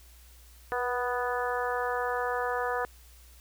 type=harmonic tone with a mistuned harmonic; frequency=246.9 Hz; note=B3; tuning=in tune; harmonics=2 / 3 / 4 / 5 / 6 / 7; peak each=-32 / -34 / -35 / -36 / -37 / -37 dBFS; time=0.72-2.85 s; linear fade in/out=0 ms; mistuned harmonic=2; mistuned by=-17 cents; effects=added 60 Hz sine -52 dBFS peak until 3.4 s + white hiss -58 dBFS RMS until 3.4 s